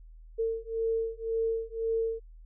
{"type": "beating tone pair", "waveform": "sine", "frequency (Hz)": [451.2, 453.1], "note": ["A4", "A#4"], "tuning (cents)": [44, -49], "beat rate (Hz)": 1.9, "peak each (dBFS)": -31, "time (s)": [0.38, 2.2], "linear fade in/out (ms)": 20, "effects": ["added 40 Hz sine -47 dBFS peak until 2.45 s"]}